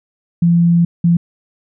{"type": "tone bursts at uneven times", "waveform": "sine", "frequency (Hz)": 170.7, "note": "F3", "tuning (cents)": -39, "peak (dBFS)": -8, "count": 2, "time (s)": [[0.42, 0.85], [1.04, 1.17]], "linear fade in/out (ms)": 5, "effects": []}